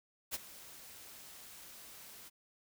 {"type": "noise with ADSR envelope", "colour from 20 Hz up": "white", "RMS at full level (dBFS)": -36, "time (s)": [0.31, 2.3], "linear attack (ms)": 36, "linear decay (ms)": 25, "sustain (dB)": -17, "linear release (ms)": 23, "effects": []}